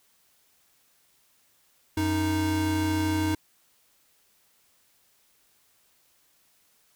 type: tone pair together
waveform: square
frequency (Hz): 92.75 / 311.1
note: F#2 / D#4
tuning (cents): +5 / 0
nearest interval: octave + major sixth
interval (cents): 2095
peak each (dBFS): -29 / -26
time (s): 1.97-3.35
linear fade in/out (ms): 5
effects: white hiss -65 dBFS RMS until 6.95 s